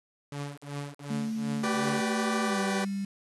sawtooth tone with tremolo, 143.2 Hz, D3, 43 cents flat, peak -28 dBFS, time 0.32-2.01 s, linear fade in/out 2 ms, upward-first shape triangle, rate 2.7 Hz, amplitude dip 100%
sine tone with pitch glide, 221.5 to 197.33 Hz, A3 to G3, +12 to +12 cents, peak -29 dBFS, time 1.1-3.05 s, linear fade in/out 5 ms, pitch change -200 cents, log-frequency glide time 2.44-2.59 s
15% pulse chord, G major seventh, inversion third, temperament equal with one note detuned, 379.7 / 392 / 493.9 / 587.3 Hz, F#4 / G4 / B4 / D5, +45 / 0 / 0 / 0 cents, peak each -28 dBFS, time 1.63-2.85 s, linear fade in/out 10 ms
effects resampled to 24000 Hz + 8-bit

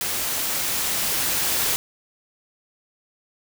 white noise with level ramp, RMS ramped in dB -26 to -22 dBFS, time 0.01-1.76 s, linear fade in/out 0 ms, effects none

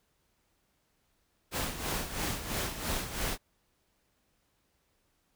pink noise with tremolo, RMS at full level -32 dBFS, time 1.51-3.38 s, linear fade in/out 50 ms, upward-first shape sine, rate 3 Hz, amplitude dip 65%, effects pink hiss -74 dBFS RMS until 5.35 s

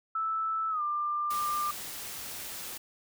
sine tone with pitch glide, 1315 to 1192 Hz, E6 to D6, -5 to +25 cents, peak -28 dBFS, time 0.15-1.71 s, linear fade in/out 5 ms, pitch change -170 cents, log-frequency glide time 0.7-0.82 s
white noise, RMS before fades -40 dBFS, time 1.3-2.78 s, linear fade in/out 10 ms
effects none

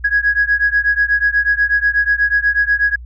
sine beating tone pair, 1657 / 1665.2 Hz, G#6 / G#6, -4 / +4 cents, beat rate 8.2 Hz, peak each -14 / -15 dBFS, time 0.04-2.96 s, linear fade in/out 10 ms, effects tanh soft clip ceiling -4 dBFS + added 60 Hz sine -30 dBFS peak until 3.05 s

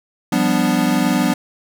square chord, G dominant seventh, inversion third, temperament equal, 174.61 / 196 / 246.9 / 293.7 Hz, F3 / G3 / B3 / D4, 0 / 0 / 0 / 0 cents, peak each -23 / -21 / -19 / -21 dBFS, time 0.32-1.34 s, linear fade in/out 5 ms, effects none

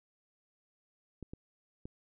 clicks, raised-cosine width 3 ms, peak -30 dBFS, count 3, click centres 1.227 / 1.335 / 1.855 s, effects none

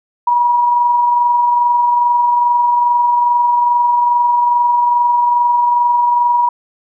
sine tone with amplitude modulation, 963 Hz, B5, 44 cents flat, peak -8 dBFS, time 0.27-6.49 s, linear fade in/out 5 ms, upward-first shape sine, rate 22.4 Hz, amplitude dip 30%, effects none

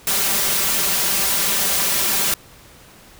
white noise with comb filter, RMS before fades -19 dBFS, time 0.07-2.34 s, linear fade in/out 2 ms, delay 5.1 ms, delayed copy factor +0.65, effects pink hiss -46 dBFS RMS until 3.19 s

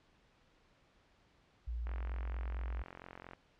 sine tone, 58.4 Hz, A#1, 4 cents sharp, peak -36 dBFS, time 1.67-2.83 s, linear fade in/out 10 ms
click train, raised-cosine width 0.5 ms, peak -33 dBFS, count 66, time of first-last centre 1.87-3.334 s, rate 44.4 Hz
effects pink hiss -69 dBFS RMS until 3.59 s + low-pass 4000 Hz 12 dB/octave

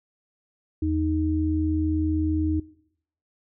sine tone pair together, 82.24 / 311.1 Hz, E2 / D#4, -4 / 0 cents, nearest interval octave + major seventh, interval 2304 cents, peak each -25 / -24 dBFS, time 0.82-2.6 s, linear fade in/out 5 ms, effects noise-tail reverb RT60 0.7 s tail -20 dB re dry

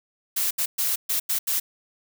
blue noise bursts at uneven times, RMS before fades -24 dBFS, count 6, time 0.36-0.51 / 0.58-0.66 / 0.78-0.96 / 1.09-1.2 / 1.29-1.39 / 1.47-1.6 s, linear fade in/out 10 ms, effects none

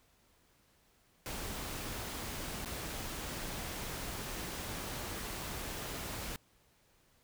pink noise with dropouts, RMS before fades -41 dBFS, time 1.26-6.36 s, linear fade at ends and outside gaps 0 ms, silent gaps 2.648-2.658 s, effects pink hiss -69 dBFS RMS until 7.23 s

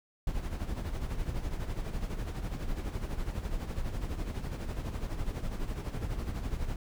brown noise with tremolo, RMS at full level -32 dBFS, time 0.27-6.76 s, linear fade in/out 2 ms, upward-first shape sine, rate 12 Hz, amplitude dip 60%, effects none

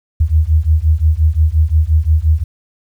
sine beating tone pair, 75.7 / 81.4 Hz, D#2 / E2, -47 / -21 cents, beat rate 5.7 Hz, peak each -12 dBFS, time 0.2-2.44 s, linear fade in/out 10 ms, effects 8-bit

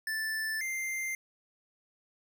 square tone pair in turn, 1760 / 2093 Hz, A6 / C7, 0 / 0 cents, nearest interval minor third, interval 300 cents, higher second, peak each -32 / -33 dBFS, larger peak first, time 0.07-0.61 / 0.61-1.15 s, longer neither, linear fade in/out 2 ms, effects none

